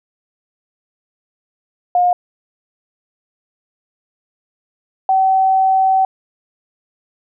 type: tone pair in turn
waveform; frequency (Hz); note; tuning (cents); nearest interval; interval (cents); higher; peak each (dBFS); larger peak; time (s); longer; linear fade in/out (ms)
sine; 714 / 763.7; F5 / G5; +38 / -45; minor second; 117; second; -10; neither; 1.95-2.13 / 5.09-6.05; second; 2
effects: none